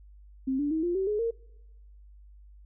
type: tone with pitch steps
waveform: sine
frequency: 264.6 / 290.2 / 318.3 / 349.1 / 382.9 / 420 / 460.7 Hz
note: C4 / D4 / D#4 / F4 / G4 / G#4 / A#4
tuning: +20 / -21 / +39 / -1 / -41 / +19 / -20 cents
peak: -25 dBFS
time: 0.47-1.31 s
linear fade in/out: 10 ms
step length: 120 ms
effects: noise-tail reverb RT60 1.0 s tail -26 dB re dry + added 50 Hz sine -49 dBFS peak until 2.65 s